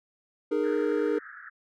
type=chord; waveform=triangle; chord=D# suspended fourth; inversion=none; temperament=equal with one note detuned; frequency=306.1 / 415.3 / 466.2 Hz; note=D#4 / G#4 / A#4; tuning=-28 / 0 / 0 cents; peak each=-27 / -26 / -26 dBFS; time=0.51-1.19 s; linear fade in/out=10 ms
type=band-pass noise; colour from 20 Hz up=white; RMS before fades=-45 dBFS; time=0.63-1.5 s; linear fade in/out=20 ms; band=1300 to 1800 Hz; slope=96 dB/octave
effects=none